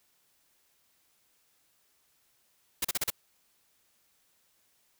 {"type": "noise bursts", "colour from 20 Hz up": "white", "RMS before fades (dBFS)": -29, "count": 5, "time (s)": [2.82, 3.103], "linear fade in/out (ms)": 5, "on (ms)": 27, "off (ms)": 37, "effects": ["white hiss -70 dBFS RMS until 4.99 s"]}